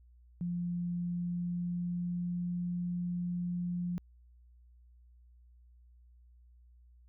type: tone with pitch glide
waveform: sine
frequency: 174.61 to 176.13 Hz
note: F3 to F3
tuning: 0 to +15 cents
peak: -32 dBFS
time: 0.41-3.98 s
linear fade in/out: 0 ms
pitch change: +15 cents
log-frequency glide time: 0.94-2.62 s
effects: added 60 Hz sine -57 dBFS peak until 7.08 s